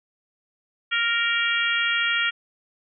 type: harmonic tone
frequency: 466.2 Hz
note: A#4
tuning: in tune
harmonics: 3 / 4 / 5 / 6 / 7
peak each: -25 / -26 / -27 / -28 / -28 dBFS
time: 0.91-2.31 s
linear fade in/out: 20 ms
effects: none